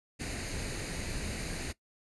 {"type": "noise with comb filter", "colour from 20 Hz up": "pink", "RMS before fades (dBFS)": -37, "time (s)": [0.19, 1.73], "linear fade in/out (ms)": 20, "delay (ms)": 0.45, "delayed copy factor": 0.55, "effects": ["noise-tail reverb RT60 0.1 s tail -18 dB re dry", "resampled to 24000 Hz"]}